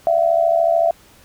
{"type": "tone with amplitude modulation", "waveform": "sine", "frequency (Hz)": 669, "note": "E5", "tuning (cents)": 25, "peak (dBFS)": -9, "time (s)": [0.07, 0.91], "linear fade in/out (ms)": 0, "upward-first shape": "sine", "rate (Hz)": 73.6, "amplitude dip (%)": 80, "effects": ["pink hiss -49 dBFS RMS until 1.24 s"]}